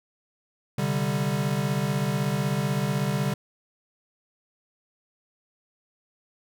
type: chord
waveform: square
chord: C suspended second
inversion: none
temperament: equal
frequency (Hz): 130.81 / 146.83 / 196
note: C3 / D3 / G3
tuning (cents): 0 / 0 / 0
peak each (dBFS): -30 / -28 / -29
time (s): 0.78-3.34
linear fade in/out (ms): 5
effects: none